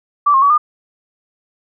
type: tone with pitch steps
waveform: sine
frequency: 1161 / 1072 / 1136 / 1211 Hz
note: D6 / C6 / C#6 / D#6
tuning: -20 / +42 / +42 / -47 cents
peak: -8 dBFS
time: 0.26-0.58 s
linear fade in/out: 10 ms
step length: 80 ms
effects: none